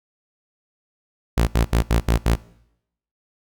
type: tone bursts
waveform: sawtooth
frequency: 57.1 Hz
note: A#1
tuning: 35 cents flat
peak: -11 dBFS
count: 6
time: 1.37-2.355 s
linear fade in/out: 10 ms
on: 100 ms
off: 77 ms
effects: noise-tail reverb RT60 0.8 s tail -21 dB re dry